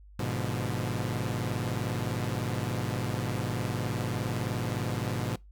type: chord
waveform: sawtooth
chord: G# diminished seventh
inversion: none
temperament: equal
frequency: 103.83 / 123.47 / 146.83 / 174.61 Hz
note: G#2 / B2 / D3 / F3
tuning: 0 / 0 / 0 / 0 cents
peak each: -30 / -29 / -34 / -34 dBFS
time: 0.19-5.36 s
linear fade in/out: 5 ms
effects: noise-tail reverb RT60 0.2 s tail -23 dB re dry + added 50 Hz sine -49 dBFS peak until 5.51 s